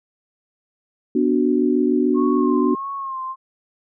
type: chord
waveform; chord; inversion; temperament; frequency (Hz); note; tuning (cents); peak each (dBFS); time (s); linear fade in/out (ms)
sine; B minor; none; equal; 246.9 / 293.7 / 370; B3 / D4 / F#4; 0 / 0 / 0; -19 / -19 / -20; 1.15-2.75; 5
type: tone with vibrato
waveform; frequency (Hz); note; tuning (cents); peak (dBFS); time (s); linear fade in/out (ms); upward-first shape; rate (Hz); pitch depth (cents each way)
sine; 1075; C6; +47; -25; 2.14-3.36; 50; sine; 1.6; 51
effects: none